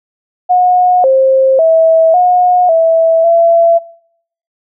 sine tone with pitch steps, 725 / 530 / 650 / 722 / 655 / 673 Hz, F#5 / C5 / E5 / F#5 / E5 / E5, -35 / +22 / -24 / -43 / -11 / +36 cents, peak -5 dBFS, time 0.49-3.79 s, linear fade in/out 20 ms, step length 550 ms, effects noise-tail reverb RT60 0.7 s tail -23 dB re dry

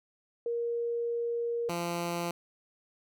sine / 10% pulse tone pair in turn, 470.1 / 171.97 Hz, A#4 / F3, +15 / -26 cents, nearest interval octave + perfect fourth, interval 1741 cents, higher first, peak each -29 / -23 dBFS, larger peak second, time 0.46-1.69 / 1.69-2.31 s, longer first, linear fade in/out 2 ms, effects none

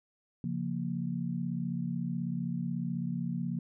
sine chord, Bb minor, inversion first, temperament equal, 138.59 / 174.61 / 233.1 Hz, Db3 / F3 / Bb3, 0 / 0 / 0 cents, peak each -37 / -34 / -36 dBFS, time 0.44-3.59 s, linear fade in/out 2 ms, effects none

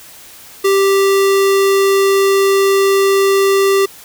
square tone, 392 Hz, G4, in tune, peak -10 dBFS, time 0.64-3.86 s, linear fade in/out 10 ms, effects white hiss -38 dBFS RMS until 4.04 s

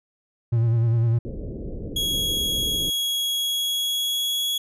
triangle tone with vibrato, 115.7 Hz, A#2, 13 cents flat, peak -15 dBFS, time 0.52-1.19 s, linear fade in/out 10 ms, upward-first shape triangle, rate 9.9 Hz, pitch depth 58 cents each way
pink low-pass noise, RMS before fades -32 dBFS, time 1.25-2.9 s, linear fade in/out 0 ms, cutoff 530 Hz, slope 48 dB/octave
40% pulse tone with pitch glide, 3322 to 3349 Hz, G#7 to G#7, 0 to +14 cents, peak -21 dBFS, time 1.96-4.58 s, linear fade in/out 5 ms, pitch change +14 cents, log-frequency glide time 3.35-4.45 s
effects none

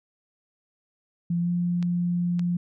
sine tone with pitch glide, 171.8 to 175.11 Hz, F3 to F3, -28 to +5 cents, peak -22 dBFS, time 1.3-2.57 s, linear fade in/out 5 ms, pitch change +33 cents, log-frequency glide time 1.4-1.5 s
clicks, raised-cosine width 0.2 ms, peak -23 dBFS, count 2, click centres 1.827 / 2.394 s
effects none

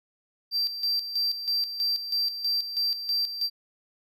triangle tone with tremolo, 4700 Hz, D8, 1 cent sharp, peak -22 dBFS, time 0.51-3.5 s, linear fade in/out 50 ms, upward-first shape square, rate 3.1 Hz, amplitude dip 65%, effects none

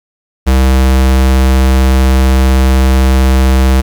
square tone, 65.41 Hz, C2, in tune, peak -6 dBFS, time 0.46-3.82 s, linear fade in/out 20 ms, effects 8-bit

